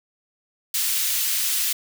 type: high-pass noise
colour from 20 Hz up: white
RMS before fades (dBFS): -23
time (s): 0.74-1.73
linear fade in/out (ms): 5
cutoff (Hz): 2300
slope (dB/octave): 12
effects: none